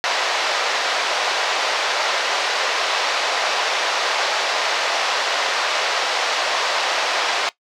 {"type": "band-pass noise", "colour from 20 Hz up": "pink", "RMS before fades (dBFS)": -21, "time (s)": [0.04, 7.49], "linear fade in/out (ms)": 0, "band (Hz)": [550, 5400], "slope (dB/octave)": 24, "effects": ["noise-tail reverb RT60 0.1 s tail -17 dB re dry"]}